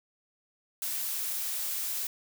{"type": "noise", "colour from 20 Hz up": "blue", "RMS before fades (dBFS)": -33, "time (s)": [0.82, 2.07], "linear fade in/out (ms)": 2, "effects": []}